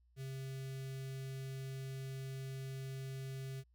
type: tone with notch filter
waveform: square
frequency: 133.6 Hz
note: C3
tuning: 36 cents sharp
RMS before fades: -44 dBFS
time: 0.16-3.64 s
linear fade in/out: 50 ms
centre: 950 Hz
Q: 0.75
effects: added 60 Hz sine -67 dBFS peak until 3.74 s